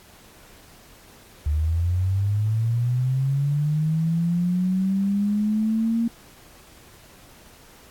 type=linear sweep; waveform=sine; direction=up; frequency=72.8 to 233.1 Hz; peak=-19 dBFS; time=1.46-6.08 s; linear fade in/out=5 ms; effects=pink hiss -50 dBFS RMS until 7.9 s + AAC 64 kbps